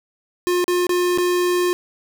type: tone with dropouts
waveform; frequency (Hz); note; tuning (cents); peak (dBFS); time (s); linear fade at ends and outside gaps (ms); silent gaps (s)
square; 356.2; F4; +34; -17; 0.47-1.73; 0; 0.642-0.68 / 0.868-0.893 / 1.176-1.184
effects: none